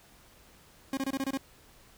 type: tone bursts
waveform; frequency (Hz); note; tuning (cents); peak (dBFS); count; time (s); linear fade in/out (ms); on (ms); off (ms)
40% pulse; 270; C#4; -45; -28; 7; 0.93-1.374; 2; 42; 25
effects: pink hiss -58 dBFS RMS until 1.97 s